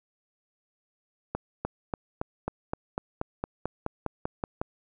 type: accelerating click train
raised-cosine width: 1 ms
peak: -15 dBFS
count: 15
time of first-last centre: 1.35-4.615 s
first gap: 300 ms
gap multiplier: 0.96
effects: none